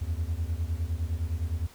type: beating tone pair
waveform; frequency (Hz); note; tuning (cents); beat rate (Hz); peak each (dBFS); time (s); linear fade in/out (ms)
triangle; 77.78 / 87.58; D#2 / F2; 0 / +5; 9.8; -28 / -29; 0.01-1.67; 10
effects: pink hiss -53 dBFS RMS until 1.74 s